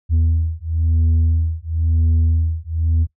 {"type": "beating tone pair", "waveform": "sine", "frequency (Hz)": [80.8, 81.78], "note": ["E2", "E2"], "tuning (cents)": [-34, -13], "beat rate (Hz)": 0.98, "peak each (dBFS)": -15, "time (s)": [0.09, 3.07], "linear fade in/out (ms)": 50, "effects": ["noise-tail reverb RT60 0.1 s tail -19 dB re dry", "tanh soft clip ceiling -11 dBFS"]}